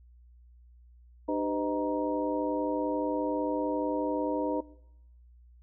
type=tone cluster; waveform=sine; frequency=300 / 391.3 / 509 / 624 / 940 Hz; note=D4 / G4 / C5 / D#5 / A#5; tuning=+37 / -3 / -48 / +5 / +14 cents; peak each=-30 / -38 / -33 / -35 / -35 dBFS; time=1.28-4.61 s; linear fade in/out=10 ms; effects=noise-tail reverb RT60 0.8 s tail -21 dB re dry + added 60 Hz sine -53 dBFS peak until 5.62 s